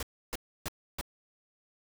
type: noise bursts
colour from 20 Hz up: pink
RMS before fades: -35 dBFS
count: 4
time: 0-1.012 s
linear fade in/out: 2 ms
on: 28 ms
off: 300 ms
effects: none